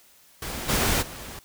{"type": "noise with level steps", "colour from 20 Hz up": "pink", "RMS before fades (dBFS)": [-33, -23, -39], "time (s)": [0.42, 1.39], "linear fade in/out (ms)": 2, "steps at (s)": [0.68, 1.01], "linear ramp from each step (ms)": 20, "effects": ["white hiss -56 dBFS RMS until 1.44 s"]}